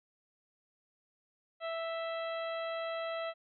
harmonic tone with a mistuned harmonic, 659.3 Hz, E5, in tune, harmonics 1 / 2 / 3 / 4 / 5 / 6, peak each -36 / -42 / -46 / -49 / -50 / -52 dBFS, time 1.6-3.34 s, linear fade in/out 50 ms, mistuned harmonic 5, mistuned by -28 cents, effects none

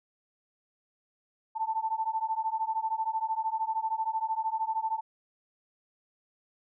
sine beating tone pair, 880 / 893 Hz, A5 / A5, 0 / +25 cents, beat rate 13 Hz, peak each -31 dBFS, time 1.55-5.01 s, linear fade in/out 20 ms, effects none

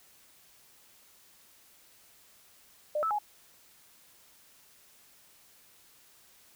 sine tone with pitch steps, 601 / 1310 / 834 Hz, D5 / E6 / G#5, +40 / -11 / +7 cents, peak -27 dBFS, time 2.95-3.187 s, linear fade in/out 5 ms, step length 79 ms, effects white hiss -60 dBFS RMS until 6.55 s

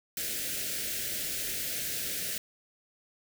white band-stop noise, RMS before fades -34 dBFS, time 0.17-2.38 s, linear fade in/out 2 ms, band 650 to 1500 Hz, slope 48 dB/octave, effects none

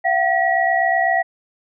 sine tone cluster, 685 / 753 / 1920 Hz, F5 / F#5 / B6, -34 / +30 / -49 cents, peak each -19 dBFS, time 0.04-1.23 s, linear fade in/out 20 ms, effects none

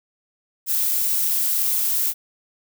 violet noise with high-pass filter sweep, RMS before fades -21 dBFS, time 0.66-2.14 s, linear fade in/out 50 ms, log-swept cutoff 460 to 820 Hz, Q 2.1, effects none

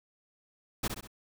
pink noise with echo, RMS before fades -30 dBFS, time 0.83-0.88 s, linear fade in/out 10 ms, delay 65 ms, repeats 3, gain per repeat -6 dB, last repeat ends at 1.075 s, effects none

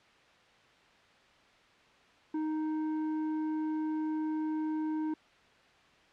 triangle tone with tanh clipping, 311.1 Hz, D#4, in tune, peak -32 dBFS, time 2.34-5.14 s, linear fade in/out 5 ms, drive 12 dB, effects white hiss -61 dBFS RMS until 6.12 s + low-pass 3000 Hz 12 dB/octave

